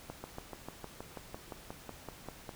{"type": "slowing click train", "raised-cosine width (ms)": 1, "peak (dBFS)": -27, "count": 15, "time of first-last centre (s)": [0.1, 2.492], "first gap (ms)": 140, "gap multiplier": 1.03, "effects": ["pink hiss -53 dBFS RMS until 2.55 s"]}